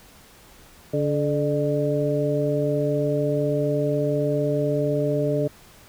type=harmonic tone with a mistuned harmonic; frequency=144.2 Hz; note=D3; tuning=31 cents flat; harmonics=1 / 2 / 3 / 4; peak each=-25 / -27 / -25 / -25 dBFS; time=0.93-5.48 s; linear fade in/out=10 ms; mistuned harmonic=4; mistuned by=+63 cents; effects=pink hiss -50 dBFS RMS until 5.88 s